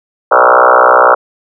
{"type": "tone with frequency modulation", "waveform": "sine", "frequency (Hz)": 955, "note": "A#5", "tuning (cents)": 42, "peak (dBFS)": -3, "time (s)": [0.31, 1.15], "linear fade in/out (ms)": 10, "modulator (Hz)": 61.6, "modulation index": 7.7, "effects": []}